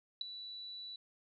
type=tone with ADSR envelope; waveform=sine; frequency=3951 Hz; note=B7; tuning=in tune; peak=-30 dBFS; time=0.21-0.96 s; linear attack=3 ms; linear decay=8 ms; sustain=-14 dB; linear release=4 ms; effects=none